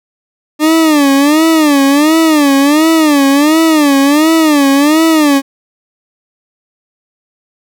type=tone with vibrato; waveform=40% pulse; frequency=298.6 Hz; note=D4; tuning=29 cents sharp; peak=-5 dBFS; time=0.59-5.42 s; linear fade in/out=50 ms; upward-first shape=sine; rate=1.4 Hz; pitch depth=150 cents each way; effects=none